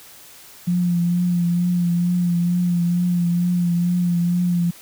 sine tone with vibrato, 175.1 Hz, F3, 5 cents sharp, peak -16 dBFS, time 0.67-4.71 s, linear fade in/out 10 ms, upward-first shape triangle, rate 2.2 Hz, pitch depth 34 cents each way, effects white hiss -44 dBFS RMS until 4.81 s

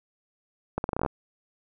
accelerating click train, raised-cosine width 1 ms, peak -13 dBFS, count 10, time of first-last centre 0.78-1.062 s, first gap 61 ms, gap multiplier 0.82, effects none

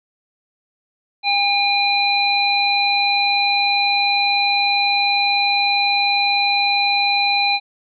harmonic tone, 807 Hz, G#5, 50 cents flat, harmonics 1 / 3 / 5, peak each -19 / -19 / -19 dBFS, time 1.23-7.6 s, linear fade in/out 50 ms, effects none

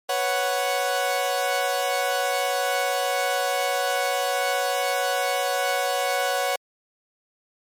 sawtooth chord, B suspended second, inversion none, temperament equal, 493.9 / 554.4 / 740 Hz, B4 / C#5 / F#5, 0 / 0 / 0 cents, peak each -26 / -22 / -21 dBFS, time 0.09-6.56 s, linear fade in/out 5 ms, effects MP3 64 kbps

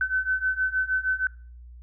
sine beating tone pair, 1517 / 1523.4 Hz, F#6 / G6, +43 / -50 cents, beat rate 6.4 Hz, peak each -27 / -25 dBFS, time 0.01-1.27 s, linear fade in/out 2 ms, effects noise-tail reverb RT60 0.4 s tail -22 dB re dry + added 60 Hz sine -42 dBFS peak until 1.82 s

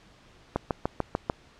click train, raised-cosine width 1 ms, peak -11 dBFS, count 6, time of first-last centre 0.56-1.299 s, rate 6.77 Hz, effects pink hiss -56 dBFS RMS until 1.59 s + low-pass 5000 Hz 12 dB/octave

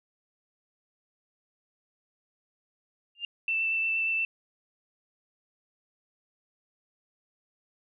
sine tone with exponential growth, 2800 Hz, F7, 4 cents sharp, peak -27 dBFS, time 3.15-3.25 s, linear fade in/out 2 ms, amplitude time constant 21 ms
sine tone with vibrato, 2662 Hz, E7, 16 cents sharp, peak -25 dBFS, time 3.48-4.25 s, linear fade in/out 2 ms, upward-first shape sine, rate 8.5 Hz, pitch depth 11 cents each way
effects none

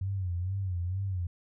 sine tone with vibrato, 92.5 Hz, F#2, in tune, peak -29 dBFS, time 0.01-1.27 s, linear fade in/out 5 ms, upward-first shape sine, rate 2.2 Hz, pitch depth 110 cents each way, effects none

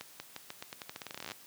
accelerating click train, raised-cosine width 0.2 ms, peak -23 dBFS, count 23, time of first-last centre 0.01-1.318 s, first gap 190 ms, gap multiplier 0.86, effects white hiss -55 dBFS RMS until 1.46 s + high-pass 100 Hz 12 dB/octave

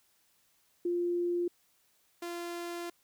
sine / sawtooth tone pair in turn, 349.2 / 345 Hz, F4 / F4, 0 / -21 cents, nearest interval unison, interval 21 cents, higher first, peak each -28 / -33 dBFS, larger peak first, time 0.85-1.48 / 2.22-2.9 s, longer second, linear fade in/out 5 ms, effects white hiss -70 dBFS RMS until 3.03 s

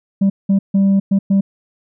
sine tone bursts at uneven times, 196 Hz, G3, in tune, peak -7 dBFS, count 5, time 0.21-0.3 / 0.49-0.59 / 0.74-1 / 1.11-1.19 / 1.3-1.41 s, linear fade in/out 10 ms, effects tanh soft clip ceiling -9 dBFS

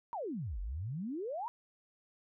sine exponential two-way sweep, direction down then up, 990 to 43.65 to 990 Hz, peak -36 dBFS, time 0.13-1.48 s, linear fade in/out 0 ms, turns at 0.6 s, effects none

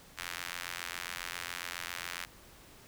sawtooth tone with high-pass filter, 87.31 Hz, F2, in tune, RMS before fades -41 dBFS, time 0.17-2.26 s, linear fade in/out 20 ms, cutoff 1700 Hz, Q 1.2, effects pink hiss -56 dBFS RMS until 2.87 s

